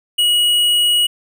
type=tone with tanh clipping; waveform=sine; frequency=2907 Hz; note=F#7; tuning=31 cents flat; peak=-13 dBFS; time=0.18-1.07 s; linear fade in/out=10 ms; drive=12 dB; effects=none